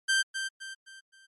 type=tone with echo; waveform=sawtooth; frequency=1568 Hz; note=G6; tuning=in tune; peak=-19 dBFS; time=0.08-0.23 s; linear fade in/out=20 ms; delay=260 ms; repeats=4; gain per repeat=-8 dB; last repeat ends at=1.27 s; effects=MP3 48 kbps